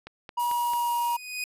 click train, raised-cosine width 0.3 ms, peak -24 dBFS, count 4, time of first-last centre 0.07-0.735 s, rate 4.51 Hz
triangle tone with pitch glide, 960 to 951.2 Hz, B5 to A#5, -49 to +35 cents, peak -22 dBFS, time 0.37-1.17 s, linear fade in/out 10 ms, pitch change -16 cents, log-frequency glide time 0.49-0.96 s
violet noise, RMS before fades -35 dBFS, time 0.39-1.17 s, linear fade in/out 10 ms
sawtooth tone with exponential growth, 2489 Hz, D#7, in tune, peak -24 dBFS, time 0.75-1.44 s, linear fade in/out 2 ms, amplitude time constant 150 ms
effects resampled to 32000 Hz

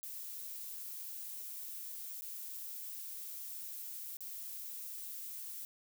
violet noise with dropouts, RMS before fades -45 dBFS, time 0.03-5.65 s, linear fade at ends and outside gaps 0 ms, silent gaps 2.21-2.22 / 4.169-4.206 s, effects none

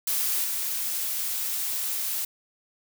blue noise with level steps, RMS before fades -26 / -29 dBFS, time 0.07-2.25 s, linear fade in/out 5 ms, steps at 0.44 s, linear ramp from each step 2 ms, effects none

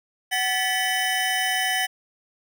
square tone cluster, 749 / 1735 / 1963 / 3022 Hz, F#5 / A6 / B6 / F#7, +21 / -25 / -11 / +36 cents, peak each -28 dBFS, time 0.31-1.87 s, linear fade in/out 20 ms, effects none

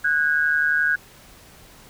sine tone pair together, 1478.6 / 1630 Hz, F#6 / G#6, -2 / -33 cents, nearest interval major second, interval 169 cents, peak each -20 dBFS, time 0.04-0.96 s, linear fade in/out 10 ms, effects pink hiss -48 dBFS RMS until 1.89 s

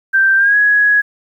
sine tone with pitch glide, 1568 to 1670.9 Hz, G6 to G#6, 0 to +10 cents, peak -8 dBFS, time 0.13-1.02 s, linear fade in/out 20 ms, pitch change +110 cents, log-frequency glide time 0.37-0.56 s, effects 8-bit

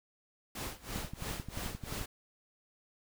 pink noise with tremolo, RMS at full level -39 dBFS, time 0.55-2.06 s, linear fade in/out 5 ms, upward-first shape sine, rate 3 Hz, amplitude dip 90%
click train, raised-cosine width 5 ms, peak -28 dBFS, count 13, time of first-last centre 0.96-2.013 s, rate 11.4 Hz
effects none

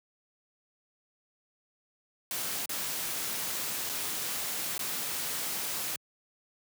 white noise with dropouts, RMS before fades -34 dBFS, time 2.31-5.96 s, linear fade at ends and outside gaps 1 ms, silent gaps 2.658-2.693 / 3.892-3.896 / 4.78-4.792 s, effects high-pass 100 Hz 12 dB/octave

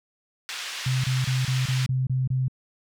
pink band-pass noise, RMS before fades -34 dBFS, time 0.49-1.86 s, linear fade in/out 0 ms, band 1900 to 5400 Hz, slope 12 dB/octave
sine tone bursts, 129.7 Hz, C3, 15 cents flat, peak -21 dBFS, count 8, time 0.86-2.482 s, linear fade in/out 5 ms, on 180 ms, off 26 ms
effects none

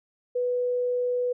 sine tone, 493.4 Hz, B4, 2 cents flat, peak -23 dBFS, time 0.35-1.33 s, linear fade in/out 10 ms, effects none

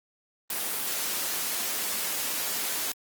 white noise, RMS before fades -30 dBFS, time 0.5-2.92 s, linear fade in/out 2 ms, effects high-pass 200 Hz 12 dB/octave + Opus 24 kbps

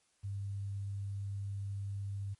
sine tone with quantisation, 99.5 Hz, G2, 26 cents sharp, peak -36 dBFS, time 0.23-2.35 s, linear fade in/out 20 ms, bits 11, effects white hiss -73 dBFS RMS until 2.39 s + MP3 48 kbps

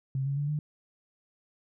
sine tone with pitch steps, 134.1 / 139.23 / 144.56 / 150.09 Hz, C3 / C#3 / D3 / D3, +43 / +8 / -27 / +38 cents, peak -27 dBFS, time 0.15-0.59 s, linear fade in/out 2 ms, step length 110 ms, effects none

